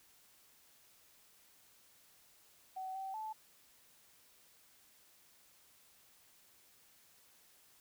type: tone with pitch steps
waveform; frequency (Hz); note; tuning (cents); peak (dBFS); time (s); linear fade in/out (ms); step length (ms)
sine; 755 / 770 / 871; F#5 / G5 / A5; +35 / -31 / -18; -40; 2.76-3.33; 10; 190
effects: white hiss -66 dBFS RMS until 7.8 s